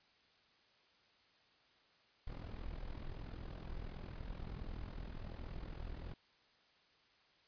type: noise with amplitude modulation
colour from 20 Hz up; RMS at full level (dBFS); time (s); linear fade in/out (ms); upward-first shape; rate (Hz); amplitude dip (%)
brown; -43; 2.27-6.14; 5; sine; 41.4; 70
effects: white hiss -70 dBFS RMS until 7.47 s + resampled to 11025 Hz